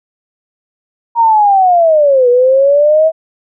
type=linear two-way sweep; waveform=sine; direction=down then up; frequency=944 to 482.2 to 648 Hz; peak=-5 dBFS; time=1.15-3.12 s; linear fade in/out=50 ms; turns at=2.29 s; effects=none